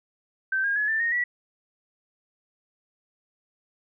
sine tone with pitch steps, 1551 / 1622.5 / 1697.2 / 1775.5 / 1857.3 / 1942.9 Hz, G6 / G#6 / G#6 / A6 / A#6 / B6, -19 / -41 / +37 / +15 / -7 / -29 cents, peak -22 dBFS, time 0.52-1.24 s, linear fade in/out 5 ms, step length 120 ms, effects none

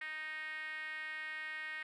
5% pulse tone with band-pass filter, 311.1 Hz, D#4, in tune, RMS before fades -43 dBFS, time 0.01-1.83 s, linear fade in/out 5 ms, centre 1900 Hz, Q 5.4, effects none

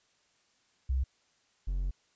sine / triangle tone pair in turn, 65.41 / 45.6 Hz, C2 / F#1, 0 / -24 cents, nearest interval tritone, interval 624 cents, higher first, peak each -26 / -27 dBFS, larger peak first, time 0.89-1.04 / 1.67-1.91 s, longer second, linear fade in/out 10 ms, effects white hiss -70 dBFS RMS until 2.15 s + resampled to 16000 Hz

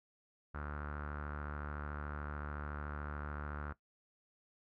sawtooth tone with low-pass filter, 73.7 Hz, D2, 7 cents sharp, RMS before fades -43 dBFS, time 0.54-3.73 s, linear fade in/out 10 ms, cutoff 1400 Hz, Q 6.3, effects noise-tail reverb RT60 0.1 s tail -17 dB re dry

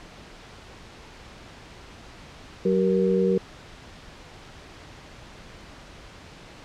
sine tone cluster, 187.3 / 381.8 / 470.3 Hz, F#3 / G4 / A#4, +21 / -46 / +15 cents, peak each -23 dBFS, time 2.65-3.38 s, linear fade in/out 5 ms, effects pink hiss -45 dBFS RMS until 6.64 s + low-pass 5000 Hz 12 dB/octave

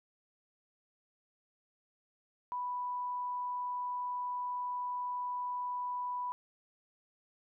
sine tone, 987.8 Hz, B5, in tune, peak -34 dBFS, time 2.52-6.32 s, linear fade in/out 0 ms, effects none

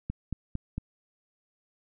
click train, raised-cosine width 5 ms, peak -19 dBFS, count 4, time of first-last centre 0.1-0.78 s, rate 4.41 Hz, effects none

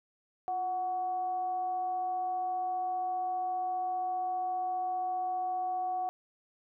sine tone with frequency modulation, 738 Hz, F#5, 5 cents flat, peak -30 dBFS, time 0.48-6.09 s, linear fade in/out 0 ms, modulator 389 Hz, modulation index 0.24, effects none

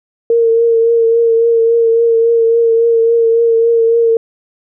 sine tone with vibrato, 460.1 Hz, A#4, 23 cents flat, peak -7 dBFS, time 0.3-4.17 s, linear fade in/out 2 ms, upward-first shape triangle, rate 3.6 Hz, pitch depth 28 cents each way, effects none

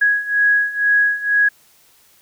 sine beating tone pair, 1661.2 / 1663.3 Hz, G#6 / G#6, 0 / +2 cents, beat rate 2.1 Hz, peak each -18 / -15 dBFS, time 0.01-1.49 s, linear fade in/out 10 ms, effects white hiss -53 dBFS RMS until 2.21 s

